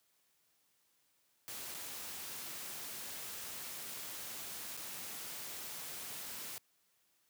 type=noise with dropouts; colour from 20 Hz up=white; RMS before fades=-45 dBFS; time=1.48-6.58 s; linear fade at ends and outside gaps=0 ms; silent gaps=1.743-1.747 / 4.768-4.774 s; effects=white hiss -75 dBFS RMS until 7.29 s + high-pass 80 Hz 12 dB/octave